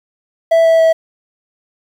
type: tone with pitch steps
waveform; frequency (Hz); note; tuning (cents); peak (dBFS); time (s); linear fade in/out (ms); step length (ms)
triangle; 659.3 / 654.7 / 650.2; E5 / E5 / E5; 0 / -12 / -24; -5; 0.51-0.93; 10; 140
effects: 7-bit